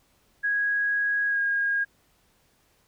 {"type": "tone with pitch glide", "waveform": "sine", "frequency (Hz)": [1654, 1629.3], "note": ["G#6", "G#6"], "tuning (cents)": [-8, -34], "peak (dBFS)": -22, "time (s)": [0.43, 1.85], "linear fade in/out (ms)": 20, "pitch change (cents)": -26, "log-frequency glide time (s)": [1.28, 1.39], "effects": ["pink hiss -65 dBFS RMS until 2.87 s"]}